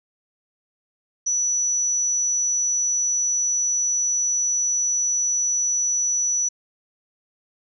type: tone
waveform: sine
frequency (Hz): 5920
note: F#8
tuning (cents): 0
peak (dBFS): -19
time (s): 1.26-6.49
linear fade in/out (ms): 10
effects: none